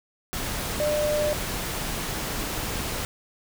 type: tone in noise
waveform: sine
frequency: 598 Hz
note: D5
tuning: 31 cents sharp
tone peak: -22 dBFS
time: 0.8-1.33 s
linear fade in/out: 0 ms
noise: pink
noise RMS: -30 dBFS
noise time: 0.33-3.05 s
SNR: +5 dB
effects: none